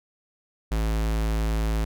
square tone, 54.4 Hz, A1, 19 cents flat, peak -23 dBFS, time 0.71-1.85 s, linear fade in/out 10 ms, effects none

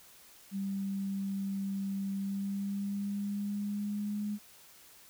sine tone with pitch glide, 196 to 207.7 Hz, G3 to G#3, 0 to 0 cents, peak -32 dBFS, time 0.51-4.39 s, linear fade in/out 50 ms, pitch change +100 cents, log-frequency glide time 2.12-4.23 s, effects white hiss -57 dBFS RMS until 5.09 s

